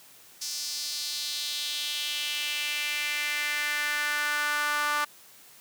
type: tone with high-pass filter sweep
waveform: sawtooth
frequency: 295.1 Hz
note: D4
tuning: 8 cents sharp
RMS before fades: -30 dBFS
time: 0.41-5.05 s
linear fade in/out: 10 ms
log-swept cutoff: 5400 to 1200 Hz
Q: 2.9
effects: white hiss -53 dBFS RMS until 5.6 s + high-pass 100 Hz 12 dB/octave